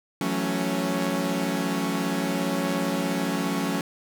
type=chord; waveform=sawtooth; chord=F# minor seventh; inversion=third; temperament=equal with one note detuned; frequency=167.79 / 185 / 220 / 277.2 Hz; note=E3 / F#3 / A3 / C#4; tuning=+31 / 0 / 0 / 0 cents; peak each=-29 / -25 / -27 / -24 dBFS; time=0.21-3.81 s; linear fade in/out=2 ms; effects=none